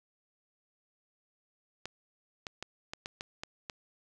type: clicks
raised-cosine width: 0.2 ms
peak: -21 dBFS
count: 8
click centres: 1.856 / 2.468 / 2.626 / 2.935 / 3.059 / 3.209 / 3.435 / 3.698 s
effects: none